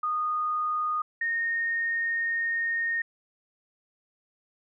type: tone pair in turn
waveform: sine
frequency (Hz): 1232 / 1845.9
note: D#6 / A#6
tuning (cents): -17 / -18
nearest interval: perfect fifth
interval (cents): 699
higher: second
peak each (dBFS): -25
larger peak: neither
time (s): 0.03-1.02 / 1.21-3.02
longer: second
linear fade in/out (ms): 5
effects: none